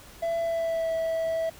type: tone with pitch glide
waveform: triangle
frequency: 669 to 653.3 Hz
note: E5 to E5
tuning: +25 to -16 cents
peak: -23 dBFS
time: 0.22-1.5 s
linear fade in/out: 10 ms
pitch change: -41 cents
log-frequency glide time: 0.4-0.91 s
effects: pink hiss -49 dBFS RMS until 1.59 s